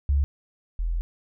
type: tone pair in turn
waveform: sine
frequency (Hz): 70.4 / 41.86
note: C#2 / E1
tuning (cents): +27 / +27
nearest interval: major sixth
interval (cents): 900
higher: first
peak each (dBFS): -18 / -23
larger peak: first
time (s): 0.09-0.24 / 0.79-1.01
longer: second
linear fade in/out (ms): 0
effects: none